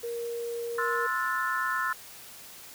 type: tone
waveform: sine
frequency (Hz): 469.8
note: A#4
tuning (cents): +13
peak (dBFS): -31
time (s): 0.03-1.07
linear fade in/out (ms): 10
type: chord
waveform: sine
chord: F# half-diminished seventh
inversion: second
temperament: equal with one note detuned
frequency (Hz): 1046.5 / 1318.5 / 1447 / 1760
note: C6 / E6 / F#6 / A6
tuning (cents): 0 / 0 / -39 / 0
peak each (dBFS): -32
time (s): 0.78-1.93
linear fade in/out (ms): 5
effects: white hiss -47 dBFS RMS until 2.74 s